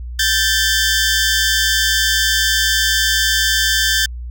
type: tone pair together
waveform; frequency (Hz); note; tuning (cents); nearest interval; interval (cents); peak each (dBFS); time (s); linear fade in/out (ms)
15% pulse; 1568 / 1760; G6 / A6; 0 / 0; major second; 200; -10; 0.19-4.06; 5
effects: added 60 Hz sine -25 dBFS peak until 4.3 s